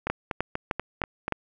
two click trains, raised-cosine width 0.5 ms, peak -10 / -13 dBFS, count 5 / 6, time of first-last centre 0.1-1.323 / 0.07-1.281 s, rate 3.27 / 4.13 Hz, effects none

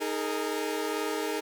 sawtooth chord, D# suspended fourth, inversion none, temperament equal with one note detuned, 311.1 / 415.3 / 457.6 Hz, D#4 / G#4 / A#4, 0 / 0 / -32 cents, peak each -30 / -29 / -30 dBFS, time 0-1.41 s, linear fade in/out 20 ms, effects none

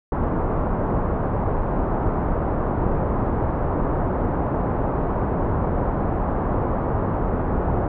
pink low-pass noise, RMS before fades -22 dBFS, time 0.12-7.88 s, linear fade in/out 2 ms, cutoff 1100 Hz, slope 24 dB/octave, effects none

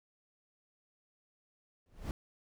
brown noise with exponential growth, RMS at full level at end -33 dBFS, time 1.86-2.11 s, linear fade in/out 1 ms, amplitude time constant 54 ms, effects none

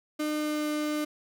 35% pulse tone with pitch glide, 303.1 to 301 Hz, D#4 to D4, -45 to +43 cents, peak -26 dBFS, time 0.19-1.05 s, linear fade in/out 10 ms, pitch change -12 cents, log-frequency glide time 0.34-0.68 s, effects none

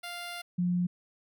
10% pulse / sine tone pair in turn, 698.5 / 177.63 Hz, F5 / F3, 0 / +30 cents, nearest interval 2 octaves, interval 2370 cents, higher first, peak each -29 / -25 dBFS, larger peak second, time 0.03-0.42 / 0.58-0.87 s, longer first, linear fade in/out 10 ms, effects none

